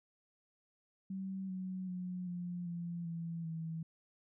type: tone with pitch steps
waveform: sine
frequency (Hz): 191.3 / 186.18 / 181.19 / 176.34 / 171.61 / 167.02 / 162.54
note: G3 / F#3 / F#3 / F3 / F3 / E3 / E3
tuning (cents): -42 / +11 / -36 / +17 / -30 / +23 / -24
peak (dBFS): -38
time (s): 1.1-3.83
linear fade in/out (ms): 5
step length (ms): 390
effects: none